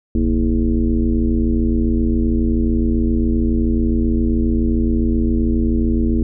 sine tone with frequency modulation, 146.83 Hz, D3, in tune, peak -13 dBFS, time 0.15-6.23 s, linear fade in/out 2 ms, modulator 87.3 Hz, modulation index 2.2, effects none

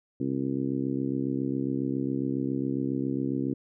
harmonic tone, 67.3 Hz, C2, 49 cents sharp, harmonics 2 / 3 / 4 / 5 / 6 / 7, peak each -34 / -35 / -29 / -33 / -40 / -42 dBFS, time 0.2-3.54 s, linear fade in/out 5 ms, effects none

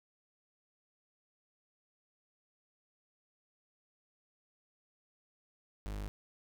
40% pulse tone, 50.8 Hz, G#1, 38 cents flat, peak -37 dBFS, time 5.86-6.08 s, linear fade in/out 0 ms, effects none

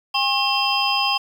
sine tone cluster, 807 / 1079 / 2703 / 3153 / 4999 Hz, G#5 / C#6 / E7 / G7 / D#8, -50 / -47 / +43 / +9 / +7 cents, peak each -24 dBFS, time 0.14-1.18 s, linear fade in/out 10 ms, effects 7-bit

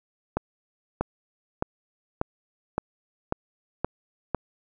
accelerating click train, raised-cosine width 1 ms, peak -10 dBFS, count 8, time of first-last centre 0.37-4.347 s, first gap 640 ms, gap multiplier 0.96, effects none

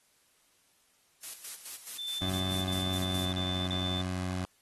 blue noise with tremolo, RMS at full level -39 dBFS, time 1.23-3.31 s, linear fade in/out 5 ms, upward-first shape square, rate 4.7 Hz, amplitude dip 65%
sine tone bursts, 3539 Hz, A7, 9 cents sharp, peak -34 dBFS, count 6, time 1.99-4.015 s, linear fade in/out 2 ms, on 310 ms, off 33 ms
20% pulse tone with pitch glide, 93.5 to 91.79 Hz, F#2 to F#2, +19 to -13 cents, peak -27 dBFS, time 2.22-4.45 s, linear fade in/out 0 ms, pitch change -32 cents, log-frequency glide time 2.53-3.5 s
effects white hiss -68 dBFS RMS until 4.61 s + AAC 32 kbps

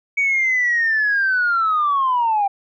sine linear sweep, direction down, 2263 to 780 Hz, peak -14 dBFS, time 0.17-2.48 s, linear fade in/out 10 ms, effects tanh soft clip ceiling -11 dBFS

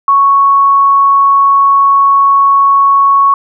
sine tone, 1108.7 Hz, C#6, in tune, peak -4 dBFS, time 0.08-3.34 s, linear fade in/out 2 ms, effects none

